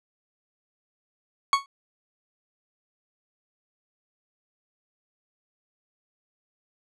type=tone with exponential decay; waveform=40% pulse; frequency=1108.7 Hz; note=C#6; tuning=in tune; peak=-13 dBFS; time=1.53-1.66 s; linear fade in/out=1 ms; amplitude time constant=27 ms; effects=low-pass 6000 Hz 12 dB/octave